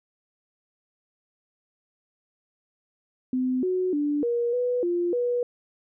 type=tone with pitch steps; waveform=sine; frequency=255.5 / 368.3 / 292.8 / 474.6 / 492.7 / 348.9 / 486.3 Hz; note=C4 / F#4 / D4 / A#4 / B4 / F4 / B4; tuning=-41 / -8 / -5 / +31 / -4 / -2 / -27 cents; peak=-22 dBFS; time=3.33-5.43 s; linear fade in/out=2 ms; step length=300 ms; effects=none